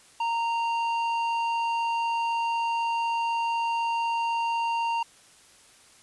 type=tone with low-pass filter; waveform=square; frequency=926 Hz; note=A#5; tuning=12 cents flat; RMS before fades=-27 dBFS; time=0.2-5.03 s; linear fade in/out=5 ms; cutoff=2900 Hz; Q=0.94; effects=white hiss -55 dBFS RMS until 6.02 s + resampled to 24000 Hz